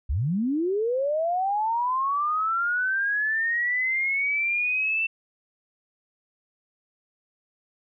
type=linear sweep; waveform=sine; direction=up; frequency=54.1 to 2682 Hz; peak=-22 dBFS; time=0.09-5.07 s; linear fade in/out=10 ms; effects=none